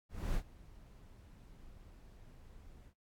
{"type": "noise with ADSR envelope", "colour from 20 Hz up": "brown", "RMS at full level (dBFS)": -34, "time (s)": [0.09, 2.94], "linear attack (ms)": 260, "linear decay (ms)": 72, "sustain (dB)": -22, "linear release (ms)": 65, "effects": ["noise-tail reverb RT60 0.1 s tail -19 dB re dry", "AAC 64 kbps"]}